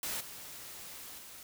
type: noise with level steps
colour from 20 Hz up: white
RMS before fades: -37 / -47 / -50 dBFS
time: 0.03-1.43 s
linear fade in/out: 2 ms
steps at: 0.2 / 1.18 s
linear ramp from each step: 10 ms
effects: none